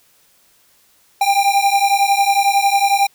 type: beating tone pair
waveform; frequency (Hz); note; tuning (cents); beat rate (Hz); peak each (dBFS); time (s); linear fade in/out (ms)
square; 791 / 802; G5 / G5; +15 / +39; 11; -16; 1.21-3.07; 5
effects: white hiss -55 dBFS RMS until 3.14 s